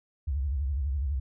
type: tone with vibrato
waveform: sine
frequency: 69.3 Hz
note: C#2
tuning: in tune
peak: -26 dBFS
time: 0.27-1.2 s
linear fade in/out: 10 ms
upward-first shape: sine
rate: 12 Hz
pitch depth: 180 cents each way
effects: none